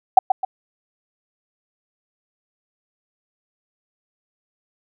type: tone with echo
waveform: sine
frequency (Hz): 759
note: F#5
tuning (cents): +44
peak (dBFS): -3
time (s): 0.17-0.19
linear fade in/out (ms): 5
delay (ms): 130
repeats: 2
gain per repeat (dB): -8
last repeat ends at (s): 0.45
effects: none